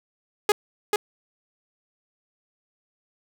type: tone with echo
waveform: sawtooth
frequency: 416.1 Hz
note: G#4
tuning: 3 cents sharp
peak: -12 dBFS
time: 0.49-0.52 s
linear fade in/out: 2 ms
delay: 440 ms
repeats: 1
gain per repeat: -3 dB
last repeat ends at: 0.96 s
effects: none